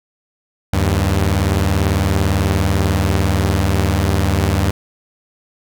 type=tone pair together; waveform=sawtooth; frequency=77.78 / 98 Hz; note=D#2 / G2; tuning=0 / 0 cents; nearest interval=major third; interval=400 cents; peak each=-13 / -12 dBFS; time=0.73-4.71 s; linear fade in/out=5 ms; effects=none